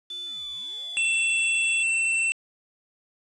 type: tone with pitch glide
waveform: sine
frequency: 3500 to 3394 Hz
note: A7 to G#7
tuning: -10 to +37 cents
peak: -32 dBFS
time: 0.1-1.83 s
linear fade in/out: 5 ms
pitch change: -53 cents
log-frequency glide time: 0.26-1.53 s
type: tone with vibrato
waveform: square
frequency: 2688 Hz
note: E7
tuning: 33 cents sharp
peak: -22 dBFS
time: 0.97-2.32 s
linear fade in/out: 0 ms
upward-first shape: triangle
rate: 20 Hz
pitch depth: 10 cents each way
effects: resampled to 22050 Hz + 8-bit